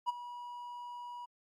triangle tone with ADSR envelope, 969 Hz, B5, 33 cents flat, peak -25 dBFS, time 0.06-1.26 s, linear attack 31 ms, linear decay 19 ms, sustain -15 dB, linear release 14 ms, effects MP3 64 kbps

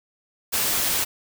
white noise, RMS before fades -23 dBFS, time 0.52-1.05 s, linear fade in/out 20 ms, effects none

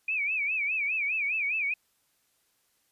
sine tone with vibrato, 2423 Hz, D#7, 47 cents flat, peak -26 dBFS, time 0.08-1.74 s, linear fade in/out 5 ms, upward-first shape sine, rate 4.9 Hz, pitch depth 150 cents each way, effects white hiss -71 dBFS RMS until 2.91 s + resampled to 32000 Hz

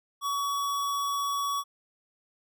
square tone, 1129 Hz, C#6, 31 cents sharp, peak -28 dBFS, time 0.21-1.64 s, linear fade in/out 50 ms, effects none

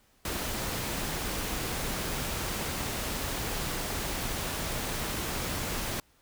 pink noise, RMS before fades -33 dBFS, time 0.25-6 s, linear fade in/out 2 ms, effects pink hiss -65 dBFS RMS until 6.21 s

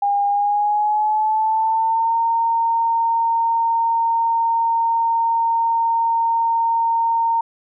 sine tone with pitch glide, 809 to 918.6 Hz, G#5 to A#5, -46 to -26 cents, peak -15 dBFS, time 0.02-7.41 s, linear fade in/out 5 ms, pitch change +220 cents, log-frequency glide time 0.27-2.17 s, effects none

